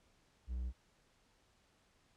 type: tone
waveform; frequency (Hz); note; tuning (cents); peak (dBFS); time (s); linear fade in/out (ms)
triangle; 61.74; B1; 0; -35; 0.47-0.73; 50
effects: pink hiss -72 dBFS RMS until 2.16 s + low-pass 8000 Hz 12 dB/octave